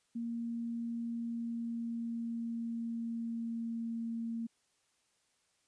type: tone with pitch glide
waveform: sine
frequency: 233.1 to 229.6 Hz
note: A#3 to A#3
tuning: 0 to -26 cents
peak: -35 dBFS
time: 0.15-4.47 s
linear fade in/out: 10 ms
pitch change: -26 cents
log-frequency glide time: 1.11-4.12 s
effects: white hiss -75 dBFS RMS until 5.67 s + resampled to 22050 Hz